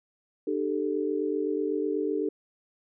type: chord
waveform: sine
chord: D suspended fourth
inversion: none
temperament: equal with one note detuned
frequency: 301.1 / 392 / 440 Hz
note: D4 / G4 / A4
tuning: +43 / 0 / 0 cents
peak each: -30 dBFS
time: 0.47-2.29 s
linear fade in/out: 5 ms
effects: none